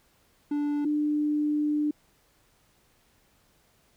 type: tone pair in turn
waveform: triangle / sine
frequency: 292.2 / 298.2 Hz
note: D4 / D4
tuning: -9 / +27 cents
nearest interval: unison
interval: 36 cents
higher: second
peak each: -23 dBFS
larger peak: neither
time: 0.51-0.85 / 0.85-1.91 s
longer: second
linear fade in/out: 5 ms
effects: pink hiss -65 dBFS RMS until 3.96 s